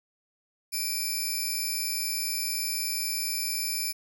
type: tone pair together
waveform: 10% pulse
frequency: 2349 / 5273 Hz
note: D7 / E8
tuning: 0 / 0 cents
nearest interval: octave + major second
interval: 1400 cents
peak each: -24 dBFS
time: 0.72-3.93 s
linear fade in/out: 20 ms
effects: none